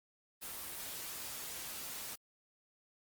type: noise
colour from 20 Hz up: white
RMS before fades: -44 dBFS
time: 0.41-2.16 s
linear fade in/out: 20 ms
effects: Opus 24 kbps